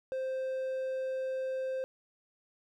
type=tone; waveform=triangle; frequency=523.3 Hz; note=C5; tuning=in tune; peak=-30 dBFS; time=0.12-1.84 s; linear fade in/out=0 ms; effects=none